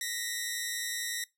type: tone pair together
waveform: 10% pulse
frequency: 1864.7 / 1975.6 Hz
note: A#6 / B6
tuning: 0 / 0 cents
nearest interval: minor second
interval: 100 cents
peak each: -26 / -27 dBFS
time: 0.01-1.24 s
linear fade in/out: 2 ms
effects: noise-tail reverb RT60 0.2 s tail -22 dB re dry